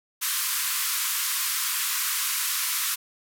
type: band-pass noise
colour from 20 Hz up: white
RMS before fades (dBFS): -27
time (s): 0.21-2.96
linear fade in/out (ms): 20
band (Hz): 990 to 16000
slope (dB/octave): 96
effects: none